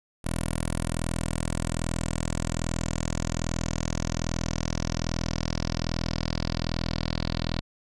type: tone with low-pass filter sweep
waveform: 10% pulse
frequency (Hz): 41.23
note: E1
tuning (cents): +1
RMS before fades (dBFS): -29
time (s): 0.24-7.61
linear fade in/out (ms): 10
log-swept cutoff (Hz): 9900 to 4300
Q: 4.3
effects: none